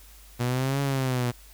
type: exponential two-way sweep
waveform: sawtooth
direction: up then down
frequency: 120 to 140.9 to 120 Hz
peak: -20 dBFS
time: 0.39-1.32 s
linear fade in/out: 20 ms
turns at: 0.81 s
effects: added 50 Hz sine -49 dBFS peak until 1.53 s + white hiss -53 dBFS RMS until 1.53 s